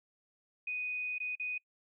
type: tone with dropouts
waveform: sine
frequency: 2489 Hz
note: D#7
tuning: in tune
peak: -34 dBFS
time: 0.67-1.58 s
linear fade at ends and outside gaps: 5 ms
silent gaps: 1.183-1.201 / 1.354-1.397 s
effects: noise-tail reverb RT60 0.1 s tail -25 dB re dry